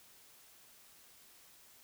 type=silence; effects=white hiss -61 dBFS RMS until 1.83 s